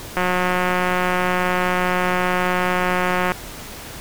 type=click train; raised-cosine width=0.5 ms; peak=-5 dBFS; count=571; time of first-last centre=0.17-3.319 s; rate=181 Hz; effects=pink hiss -35 dBFS RMS until 4 s